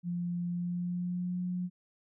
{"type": "tone with pitch glide", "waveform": "sine", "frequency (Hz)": [174.61, 179.83], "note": ["F3", "F#3"], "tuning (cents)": [0, -49], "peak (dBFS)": -31, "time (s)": [0.03, 1.7], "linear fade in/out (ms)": 50, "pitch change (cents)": 51, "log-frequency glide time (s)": [0.49, 1.41], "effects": []}